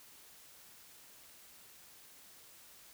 silence, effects white hiss -58 dBFS RMS until 2.93 s

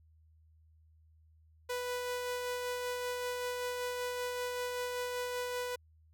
sawtooth tone with tremolo, 493.9 Hz, B4, in tune, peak -30 dBFS, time 1.69-5.76 s, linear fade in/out 10 ms, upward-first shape sine, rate 5.2 Hz, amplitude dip 25%, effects added 79 Hz sine -61 dBFS peak until 6.13 s

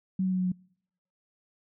sine tone with pitch steps, 188 / 186.49 / 184.98 / 183.49 / 182.02 Hz, F#3 / F#3 / F#3 / F#3 / F#3, +28 / +14 / 0 / -14 / -28 cents, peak -24 dBFS, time 0.19-0.52 s, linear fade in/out 5 ms, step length 66 ms, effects noise-tail reverb RT60 0.7 s tail -26 dB re dry

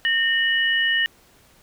sine tone pair together, 1833.8 / 2938 Hz, A#6 / F#7, -29 / -13 cents, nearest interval minor sixth, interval 816 cents, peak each -19 / -22 dBFS, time 0.05-1.06 s, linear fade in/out 0 ms, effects pink hiss -55 dBFS RMS until 1.62 s

